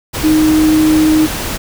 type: tone in noise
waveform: sine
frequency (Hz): 311.1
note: D#4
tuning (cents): 0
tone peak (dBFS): -7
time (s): 0.23-1.27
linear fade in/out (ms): 20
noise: pink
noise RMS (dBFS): -20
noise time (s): 0.13-1.58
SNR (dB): +10
effects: none